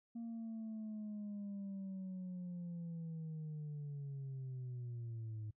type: linear sweep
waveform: sine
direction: down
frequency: 233.1 to 106 Hz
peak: -40 dBFS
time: 0.15-5.51 s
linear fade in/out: 10 ms
effects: noise-tail reverb RT60 0.1 s tail -25 dB re dry + tanh soft clip ceiling -41 dBFS